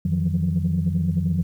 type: tone cluster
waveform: sine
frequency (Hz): 88.6 / 157.4 / 170.7 / 180.4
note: F2 / D#3 / F3 / F#3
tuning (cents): +25 / +20 / -39 / -44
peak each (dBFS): -24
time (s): 0.05-1.43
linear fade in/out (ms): 5
effects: tanh soft clip ceiling -12 dBFS + 9-bit